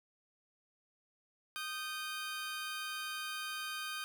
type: tone pair together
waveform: 20% pulse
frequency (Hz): 1234 / 1554.7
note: D#6 / G6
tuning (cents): -15 / -15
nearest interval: major third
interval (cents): 400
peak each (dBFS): -37 / -37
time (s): 1.56-4.04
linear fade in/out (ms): 0
effects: none